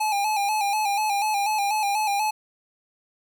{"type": "tone with vibrato", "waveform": "square", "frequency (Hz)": 830.6, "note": "G#5", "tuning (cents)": 0, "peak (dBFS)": -22, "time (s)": [0, 2.31], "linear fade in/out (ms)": 10, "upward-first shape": "square", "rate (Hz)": 4.1, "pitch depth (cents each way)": 58, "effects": []}